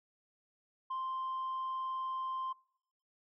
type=tone; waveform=sine; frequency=1046.5 Hz; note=C6; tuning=in tune; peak=-33 dBFS; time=0.9-2.53 s; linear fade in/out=10 ms; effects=noise-tail reverb RT60 0.7 s tail -25 dB re dry + tanh soft clip ceiling -33 dBFS